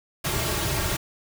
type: noise with comb filter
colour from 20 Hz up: pink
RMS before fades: -26 dBFS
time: 0.24-0.97 s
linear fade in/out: 10 ms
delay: 4 ms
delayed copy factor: -0.7
effects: none